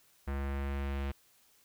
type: tone with low-pass filter sweep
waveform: square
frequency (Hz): 69.3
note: C#2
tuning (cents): 0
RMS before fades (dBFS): -35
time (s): 0.27-1.12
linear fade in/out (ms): 10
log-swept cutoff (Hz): 1800 to 2800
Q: 1.5
effects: white hiss -66 dBFS RMS until 1.64 s